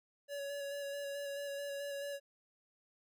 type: tone with vibrato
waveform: square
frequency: 565 Hz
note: C#5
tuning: 33 cents sharp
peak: -40 dBFS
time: 0.28-2.2 s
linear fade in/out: 50 ms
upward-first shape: square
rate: 4.6 Hz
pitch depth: 15 cents each way
effects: none